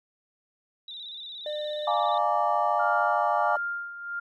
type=tone with vibrato; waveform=sine; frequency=3729 Hz; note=A#7; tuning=in tune; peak=-37 dBFS; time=0.88-2.18 s; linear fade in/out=2 ms; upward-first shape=square; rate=17 Hz; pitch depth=62 cents each way
type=tone; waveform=triangle; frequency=600 Hz; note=D5; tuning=37 cents sharp; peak=-28 dBFS; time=1.46-3.57 s; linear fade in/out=2 ms
type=chord; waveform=sine; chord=Bb dominant seventh; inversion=second; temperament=just; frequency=699.2 / 839.1 / 932.3 / 1165.4 Hz; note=F5 / Ab5 / Bb5 / D6; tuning=+2 / +18 / 0 / -14 cents; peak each=-27 / -27 / -32 / -28 dBFS; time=1.87-3.56 s; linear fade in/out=5 ms
type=tone with tremolo; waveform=sine; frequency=1400 Hz; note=F6; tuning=4 cents sharp; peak=-27 dBFS; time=2.79-4.2 s; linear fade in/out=10 ms; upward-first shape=sine; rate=1.5 Hz; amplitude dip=70%
effects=none